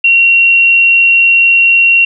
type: tone with frequency modulation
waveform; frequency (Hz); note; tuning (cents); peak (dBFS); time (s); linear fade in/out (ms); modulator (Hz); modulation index
sine; 2742; F7; -32; -4; 0.04-2.05; 5; 29.5; 0.26
effects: none